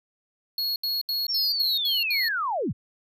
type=tone bursts; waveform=square; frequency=4327 Hz; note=C#8; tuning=43 cents flat; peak=-25 dBFS; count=7; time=0.58-2.284 s; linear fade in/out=2 ms; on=180 ms; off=74 ms
type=linear sweep; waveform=sine; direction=down; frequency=5588 to 61.6 Hz; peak=-24 dBFS; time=1.28-2.73 s; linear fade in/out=20 ms
effects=none